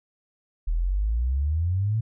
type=exponential sweep; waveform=sine; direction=up; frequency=38.5 to 114.8 Hz; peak=-21 dBFS; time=0.67-2.01 s; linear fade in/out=10 ms; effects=none